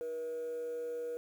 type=tone with frequency modulation; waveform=sine; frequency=480.6 Hz; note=B4; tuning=47 cents flat; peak=-34 dBFS; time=0.01-1.17 s; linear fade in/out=0 ms; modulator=168 Hz; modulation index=0.22; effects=tanh soft clip ceiling -34 dBFS + 10-bit